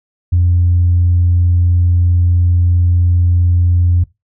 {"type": "tone", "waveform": "sine", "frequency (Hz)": 87.7, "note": "F2", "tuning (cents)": 8, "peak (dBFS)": -7, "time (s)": [0.32, 4.04], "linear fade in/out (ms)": 10, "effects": ["noise-tail reverb RT60 0.2 s tail -20 dB re dry", "tanh soft clip ceiling -4 dBFS"]}